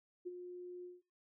sine tone with ADSR envelope, 357.5 Hz, F4, 41 cents sharp, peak -38 dBFS, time 0.25-1.02 s, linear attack 21 ms, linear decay 29 ms, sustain -7 dB, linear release 180 ms, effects noise-tail reverb RT60 0.3 s tail -22 dB re dry

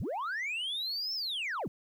sine linear two-way sweep, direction up then down, 51.1 to 5400 to 89.4 Hz, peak -30 dBFS, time 0-1.68 s, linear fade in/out 5 ms, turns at 1.14 s, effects tanh soft clip ceiling -31 dBFS + 11-bit

